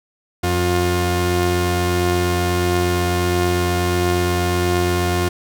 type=tone pair together; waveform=sawtooth; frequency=88.4 / 355.1 Hz; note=F2 / F4; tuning=+22 / +29 cents; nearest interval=2 octaves; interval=2407 cents; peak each=-15 dBFS; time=0.43-5.29 s; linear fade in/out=10 ms; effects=none